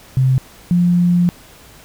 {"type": "tone pair in turn", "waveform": "sine", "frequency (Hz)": [130.81, 175.63], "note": ["C3", "F3"], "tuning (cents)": [0, 10], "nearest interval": "perfect fourth", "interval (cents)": 510, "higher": "second", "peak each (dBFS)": -10, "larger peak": "neither", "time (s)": [[0.17, 0.38], [0.71, 1.29]], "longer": "second", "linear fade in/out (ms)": 0, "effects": ["pink hiss -43 dBFS RMS until 1.84 s"]}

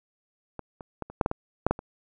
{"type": "clicks", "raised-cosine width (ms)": 1, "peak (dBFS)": [-21, -26, -18, -27, -7, -10, -15, -6, -8, -23], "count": 10, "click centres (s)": [0.593, 0.808, 1.023, 1.1, 1.212, 1.261, 1.314, 1.666, 1.71, 1.791], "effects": []}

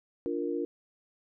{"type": "chord", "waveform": "sine", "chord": "Bb major", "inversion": "first", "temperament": "equal", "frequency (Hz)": [293.7, 349.2, 466.2], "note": ["D4", "F4", "Bb4"], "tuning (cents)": [0, 0, 0], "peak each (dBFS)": [-34, -33, -34], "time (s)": [0.26, 0.65], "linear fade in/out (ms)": 0, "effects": []}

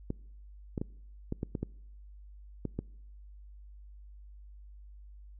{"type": "clicks", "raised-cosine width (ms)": 3, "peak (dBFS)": -20, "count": 9, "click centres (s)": [0.104, 0.778, 0.815, 1.324, 1.431, 1.552, 1.63, 2.653, 2.79], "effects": ["noise-tail reverb RT60 0.8 s tail -25 dB re dry", "added 50 Hz sine -48 dBFS peak until 5.39 s"]}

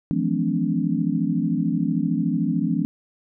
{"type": "tone cluster", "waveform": "sine", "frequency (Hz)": [163.7, 177.1, 212.5, 252, 286.3], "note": ["E3", "F3", "G#3", "B3", "D4"], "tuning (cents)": [-12, 24, 40, 35, -44], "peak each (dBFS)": -26, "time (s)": [0.11, 2.85], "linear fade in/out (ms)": 0, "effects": []}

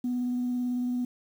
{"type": "tone with vibrato", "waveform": "sine", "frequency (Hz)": 246.9, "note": "B3", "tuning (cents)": 0, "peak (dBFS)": -25, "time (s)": [0.04, 1.05], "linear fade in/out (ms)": 5, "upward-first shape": "triangle", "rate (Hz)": 18, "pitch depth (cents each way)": 15, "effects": ["tanh soft clip ceiling -23 dBFS", "9-bit"]}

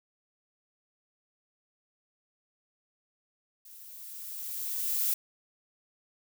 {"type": "noise with level ramp", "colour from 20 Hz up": "violet", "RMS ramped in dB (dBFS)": [-51, -27], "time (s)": [3.65, 5.14], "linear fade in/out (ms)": 5, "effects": []}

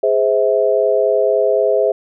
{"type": "chord", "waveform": "sine", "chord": "Ab augmented", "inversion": "none", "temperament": "just", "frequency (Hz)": [415.3, 519.1, 648.9], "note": ["Ab4", "C5", "E5"], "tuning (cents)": [0, -14, -27], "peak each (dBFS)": -16, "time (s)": [0.03, 1.92], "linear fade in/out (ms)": 5, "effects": []}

